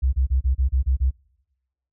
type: tone bursts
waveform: sine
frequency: 65.41 Hz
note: C2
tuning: in tune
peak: -16 dBFS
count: 8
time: 0.02-1.11 s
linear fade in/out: 20 ms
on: 110 ms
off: 30 ms
effects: noise-tail reverb RT60 1.0 s tail -26 dB re dry